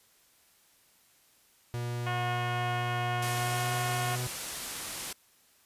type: tone with pitch glide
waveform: 45% pulse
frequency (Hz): 120.1 to 124.19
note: B2 to B2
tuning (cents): -48 to +10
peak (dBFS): -32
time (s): 1.74-4.27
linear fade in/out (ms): 0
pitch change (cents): +58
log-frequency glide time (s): 3.26-3.74
type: harmonic tone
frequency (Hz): 361.5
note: F#4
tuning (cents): -40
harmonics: 2 / 3 / 4 / 5 / 6 / 7 / 8 / 9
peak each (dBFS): -34 / -38 / -40 / -42 / -44 / -45 / -46 / -47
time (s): 2.06-4.16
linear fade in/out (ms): 10
type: low-pass noise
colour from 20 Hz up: white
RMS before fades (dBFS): -39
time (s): 3.22-5.13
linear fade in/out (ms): 5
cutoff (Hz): 12000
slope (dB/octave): 24
effects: white hiss -64 dBFS RMS until 5.65 s + resampled to 32000 Hz